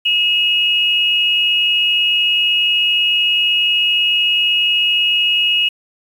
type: tone pair together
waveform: sine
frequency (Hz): 2603 / 2887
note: E7 / F#7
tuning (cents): -22 / -43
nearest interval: major second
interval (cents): 179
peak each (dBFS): -18 / -13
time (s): 0.05-5.69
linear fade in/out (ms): 10
effects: 7-bit